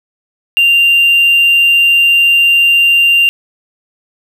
triangle tone with hard clipping, 2783 Hz, F7, 7 cents flat, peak -6 dBFS, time 0.57-3.29 s, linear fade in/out 0 ms, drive 4 dB, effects none

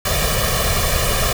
pink noise with comb filter, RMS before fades -18 dBFS, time 0.05-1.33 s, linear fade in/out 5 ms, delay 1.7 ms, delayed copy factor +0.85, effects none

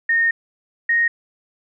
sine tone pair in turn, 1841 / 1864.5 Hz, A#6 / A#6, -22 / 0 cents, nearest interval unison, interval 22 cents, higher second, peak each -14 dBFS, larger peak neither, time 0.09-0.31 / 0.89-1.08 s, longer first, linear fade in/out 5 ms, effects none

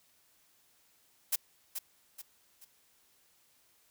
blue noise with echo, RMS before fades -29 dBFS, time 1.32-1.36 s, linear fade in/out 10 ms, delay 430 ms, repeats 3, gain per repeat -8 dB, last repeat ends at 2.65 s, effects white hiss -68 dBFS RMS until 3.9 s

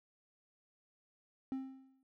triangle tone with exponential decay, 264.9 Hz, C4, 22 cents sharp, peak -32 dBFS, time 1.52-2.03 s, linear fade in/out 1 ms, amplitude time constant 110 ms, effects none

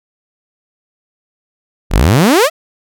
sawtooth exponential sweep, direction up, 37 to 686 Hz, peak -3 dBFS, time 1.9-2.5 s, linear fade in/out 50 ms, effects none

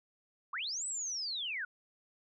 sine linear two-way sweep, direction up then down, 987.8 to 8110 to 1393 Hz, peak -35 dBFS, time 0.53-1.65 s, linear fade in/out 5 ms, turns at 0.86 s, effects none

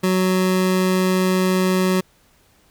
25% pulse tone, 185.6 Hz, F#3, 6 cents sharp, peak -12 dBFS, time 0.03-2.01 s, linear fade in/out 10 ms, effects pink hiss -57 dBFS RMS until 2.7 s

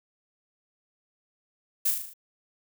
violet noise with echo, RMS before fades -24 dBFS, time 1.85-1.91 s, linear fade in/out 10 ms, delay 38 ms, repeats 6, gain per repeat -4 dB, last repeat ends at 2.138 s, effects none

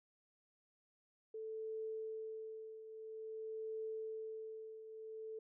sine tone with tremolo, 440 Hz, A4, in tune, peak -40 dBFS, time 1.34-5.39 s, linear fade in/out 5 ms, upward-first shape triangle, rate 0.5 Hz, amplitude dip 70%, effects none

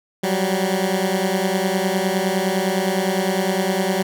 15% pulse beating tone pair, 184.7 / 194.5 Hz, F#3 / G3, -3 / -13 cents, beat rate 9.8 Hz, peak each -15 dBFS, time 0.23-4.03 s, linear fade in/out 10 ms, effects none

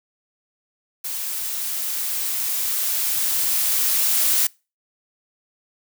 blue noise with level ramp, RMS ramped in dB -28 to -18 dBFS, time 1.04-4.47 s, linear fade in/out 5 ms, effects noise-tail reverb RT60 0.3 s tail -25 dB re dry

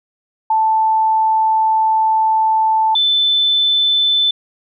sine tone pair in turn, 880 / 3520 Hz, A5 / A7, 0 / 0 cents, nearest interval 2 octaves, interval 2400 cents, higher second, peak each -11 dBFS, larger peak neither, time 0.5-2.95 / 2.95-4.31 s, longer first, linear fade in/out 5 ms, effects none

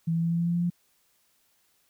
sine tone with pitch steps, 164.81 / 166.15 / 167.5 / 168.86 / 170.23 / 171.61 / 173 / 174.41 Hz, E3 / E3 / E3 / E3 / F3 / F3 / F3 / F3, 0 / +14 / +28 / +42 / -44 / -30 / -16 / -2 cents, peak -23 dBFS, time 0.07-0.702 s, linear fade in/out 10 ms, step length 79 ms, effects white hiss -68 dBFS RMS until 1.89 s

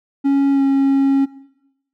triangle tone with pitch glide, 277.2 to 273.4 Hz, C#4 to C#4, 0 to -24 cents, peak -10 dBFS, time 0.24-1.26 s, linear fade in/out 20 ms, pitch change -24 cents, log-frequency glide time 0.52-0.62 s, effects noise-tail reverb RT60 0.9 s tail -19 dB re dry

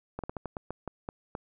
slowing click train, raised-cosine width 1 ms, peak -21 dBFS, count 10, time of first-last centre 0.19-1.351 s, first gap 47 ms, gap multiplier 1.24, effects none

